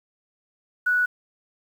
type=tone; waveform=sine; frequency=1473 Hz; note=F#6; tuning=8 cents flat; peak=-18 dBFS; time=0.86-1.06 s; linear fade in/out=10 ms; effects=8-bit